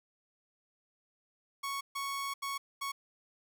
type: tone bursts at uneven times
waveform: sawtooth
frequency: 1108.7 Hz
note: C#6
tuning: in tune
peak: -31 dBFS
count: 4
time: 1.63-1.81 / 1.95-2.34 / 2.42-2.58 / 2.81-2.92 s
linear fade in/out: 10 ms
effects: none